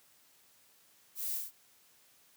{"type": "noise with echo", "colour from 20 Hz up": "violet", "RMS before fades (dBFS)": -39, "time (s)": [1.15, 1.41], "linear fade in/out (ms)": 50, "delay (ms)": 35, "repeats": 3, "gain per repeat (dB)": -2, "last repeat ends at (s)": 1.515, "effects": ["white hiss -65 dBFS RMS until 2.36 s", "high-pass 80 Hz 12 dB/octave"]}